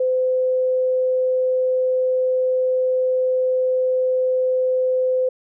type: tone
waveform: sine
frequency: 512 Hz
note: C5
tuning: 38 cents flat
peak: -16 dBFS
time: 0-5.29 s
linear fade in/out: 5 ms
effects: none